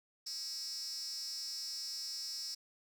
10% pulse tone with high-pass filter, 319.7 Hz, D#4, 47 cents sharp, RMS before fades -42 dBFS, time 0.26-2.55 s, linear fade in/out 10 ms, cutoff 5400 Hz, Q 9.5, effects none

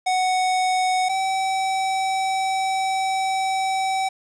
square tone pair in turn, 742 / 766 Hz, F#5 / G5, +5 / -40 cents, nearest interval minor second, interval 55 cents, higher second, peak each -19 / -21 dBFS, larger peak first, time 0.06-1.09 / 1.09-4.09 s, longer second, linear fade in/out 10 ms, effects resampled to 22050 Hz + 8-bit

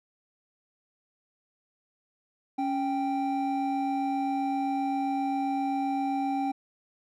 triangle tone pair together, 277.2 / 784 Hz, C#4 / G5, 0 / 0 cents, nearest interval octave + tritone, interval 1800 cents, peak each -27 dBFS, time 2.58-6.52 s, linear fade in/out 10 ms, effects none

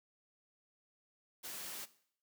white noise, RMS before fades -45 dBFS, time 1.43-1.86 s, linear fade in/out 20 ms, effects noise-tail reverb RT60 0.6 s tail -17 dB re dry + high-pass 150 Hz 12 dB/octave

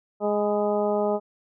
harmonic tone with a mistuned harmonic, 207.7 Hz, G#3, in tune, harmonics 1 / 2 / 3 / 4 / 5 / 6, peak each -29 / -25 / -25 / -30 / -38 / -37 dBFS, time 0.2-1.2 s, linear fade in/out 50 ms, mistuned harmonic 5, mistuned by -50 cents, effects none

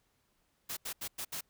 white noise bursts at uneven times, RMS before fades -39 dBFS, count 5, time 0.69-0.77 / 0.85-0.93 / 1.01-1.08 / 1.18-1.25 / 1.32-1.41 s, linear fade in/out 10 ms, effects pink hiss -75 dBFS RMS until 1.49 s

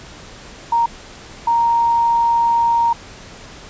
sine tone bursts at uneven times, 932.3 Hz, A#5, in tune, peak -12 dBFS, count 2, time 0.72-0.86 / 1.47-2.93 s, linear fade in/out 5 ms, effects pink hiss -38 dBFS RMS until 3.69 s + resampled to 16000 Hz

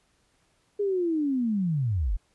sine linear sweep, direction down, 416.2 to 35.59 Hz, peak -23 dBFS, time 0.79-2.17 s, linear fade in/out 10 ms, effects pink hiss -68 dBFS RMS until 2.34 s + resampled to 24000 Hz

